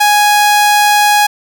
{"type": "tone", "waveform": "sawtooth", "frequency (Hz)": 830.6, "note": "G#5", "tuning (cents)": 0, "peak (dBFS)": -3, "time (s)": [0, 1.27], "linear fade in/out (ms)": 10, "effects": []}